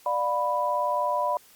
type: chord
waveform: sine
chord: B diminished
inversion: first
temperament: just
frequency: 592.7 / 711.2 / 987.8 Hz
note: D5 / F5 / B5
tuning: +16 / +31 / 0 cents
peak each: -28 / -31 / -25 dBFS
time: 0.06-1.37 s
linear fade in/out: 2 ms
effects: white hiss -55 dBFS RMS until 1.55 s + Opus 48 kbps